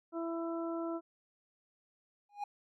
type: harmonic tone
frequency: 332.9 Hz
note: E4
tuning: 17 cents sharp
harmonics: 1 / 2 / 3 / 4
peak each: -36 / -41 / -48 / -46 dBFS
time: 0.12-1.01 s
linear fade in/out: 50 ms
type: tone with exponential growth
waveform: triangle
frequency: 820 Hz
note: G#5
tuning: 22 cents flat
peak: -30 dBFS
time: 2.29-2.44 s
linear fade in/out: 5 ms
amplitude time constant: 31 ms
effects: none